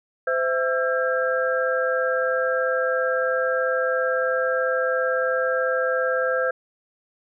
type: tone cluster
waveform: sine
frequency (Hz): 515 / 658 / 1341 / 1607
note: C5 / E5 / E6 / G6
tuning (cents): -28 / -3 / +29 / +43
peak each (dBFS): -22 / -29 / -28 / -26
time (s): 0.27-6.51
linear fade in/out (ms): 5
effects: none